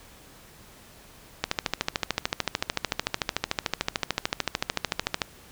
click train, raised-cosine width 0.2 ms, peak -6 dBFS, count 52, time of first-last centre 1.44-5.218 s, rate 13.5 Hz, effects pink hiss -51 dBFS RMS until 5.51 s

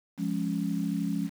sine chord, Db major, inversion first, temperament equal, 174.61 / 207.7 / 277.2 Hz, F3 / Ab3 / Db4, 0 / 0 / 0 cents, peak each -31 / -31 / -32 dBFS, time 0.17-1.3 s, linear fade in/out 50 ms, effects 8-bit

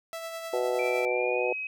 sawtooth tone with tremolo, 659.3 Hz, E5, in tune, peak -30 dBFS, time 0.13-1.05 s, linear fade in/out 0 ms, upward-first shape sine, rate 9.8 Hz, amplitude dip 35%
harmonic tone, 123.8 Hz, B2, 5 cents sharp, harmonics 3 / 4 / 5 / 6 / 7, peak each -31 / -28 / -33 / -36 / -38 dBFS, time 0.53-1.53 s, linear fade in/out 5 ms
sine tone with pitch glide, 2342 to 2539 Hz, D7 to D#7, -5 to +34 cents, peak -31 dBFS, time 0.79-1.67 s, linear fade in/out 2 ms, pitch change +139 cents, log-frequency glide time 1.09-1.49 s
effects none

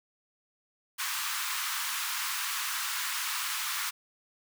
pink high-pass noise, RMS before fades -33 dBFS, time 0.98-3.91 s, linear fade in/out 20 ms, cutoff 1000 Hz, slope 48 dB/octave, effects none

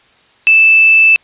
sine tone with quantisation, 2637 Hz, E7, in tune, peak -4 dBFS, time 0.47-1.16 s, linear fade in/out 0 ms, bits 5, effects white hiss -49 dBFS RMS until 1.23 s + resampled to 8000 Hz

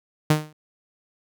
sawtooth tone with exponential decay, 153.2 Hz, D#3, 27 cents flat, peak -9 dBFS, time 0.3-0.53 s, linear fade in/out 5 ms, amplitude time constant 48 ms, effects none

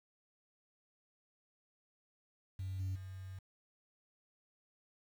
sine tone with level steps, 94.5 Hz, F#2, 37 cents sharp, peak -37 / -33 / -44 dBFS, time 2.59-3.39 s, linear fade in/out 5 ms, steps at 2.79 / 2.95 s, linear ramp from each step 10 ms, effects tanh soft clip ceiling -34 dBFS + 10-bit

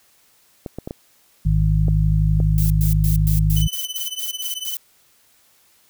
clicks, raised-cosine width 2 ms, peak -15 dBFS, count 6, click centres 0.662 / 0.786 / 0.875 / 0.909 / 1.883 / 2.402 s
harmonic tone, 52 Hz, G#1, 3 cents sharp, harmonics 1 / 2 / 3, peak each -17 / -21 / -18 dBFS, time 1.45-3.68 s, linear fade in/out 10 ms
violet noise bursts, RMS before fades -28 dBFS, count 10, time 2.58-4.77 s, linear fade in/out 0 ms, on 120 ms, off 110 ms
sawtooth tone with tremolo, 3014 Hz, F#7, 31 cents sharp, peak -20 dBFS, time 3.56-4.75 s, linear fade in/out 10 ms, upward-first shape triangle, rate 18 Hz, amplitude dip 95%
effects white hiss -57 dBFS RMS until 5.89 s

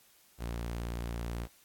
sawtooth tone, 58.27 Hz, A#1, in tune, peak -31 dBFS, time 0.38-1.48 s, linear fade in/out 50 ms, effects white hiss -63 dBFS RMS until 1.64 s + AAC 64 kbps

